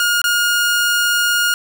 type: tone with dropouts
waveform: sawtooth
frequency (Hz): 1427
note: F6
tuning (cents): +37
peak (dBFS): -10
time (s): 0-1.54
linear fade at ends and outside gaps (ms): 1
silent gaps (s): 0.217-0.241
effects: none